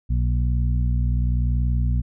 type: harmonic tone with a mistuned harmonic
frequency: 60.9 Hz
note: B1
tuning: 24 cents flat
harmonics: 1 / 2 / 3 / 4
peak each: -19 / -24 / -33 / -35 dBFS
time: 0.09-2.02 s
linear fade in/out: 20 ms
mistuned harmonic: 4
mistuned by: -18 cents
effects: none